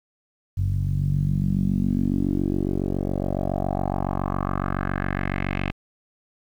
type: tone with low-pass filter sweep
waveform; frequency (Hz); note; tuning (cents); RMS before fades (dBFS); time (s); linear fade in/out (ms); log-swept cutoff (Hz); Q
10% pulse; 47.18; F#1; +34; -24; 0.57-5.72; 10; 100 to 2600; 3.4
effects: 9-bit